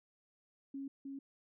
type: tone with echo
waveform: sine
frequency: 274.3 Hz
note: C#4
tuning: 18 cents flat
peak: -40 dBFS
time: 0.74-0.88 s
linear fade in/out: 5 ms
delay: 310 ms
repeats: 1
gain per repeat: -2 dB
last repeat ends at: 1.19 s
effects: none